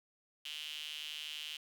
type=tone with high-pass filter; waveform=sawtooth; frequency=151.7 Hz; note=D#3; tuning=44 cents flat; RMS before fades=-44 dBFS; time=0.45-1.57 s; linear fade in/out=5 ms; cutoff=3000 Hz; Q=6.7; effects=none